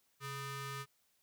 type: ring-modulated tone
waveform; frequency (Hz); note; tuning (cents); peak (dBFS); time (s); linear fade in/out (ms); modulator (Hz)
sawtooth; 554.4; C#5; 0; -34; 0.2-0.86; 50; 687
effects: white hiss -75 dBFS RMS until 1.22 s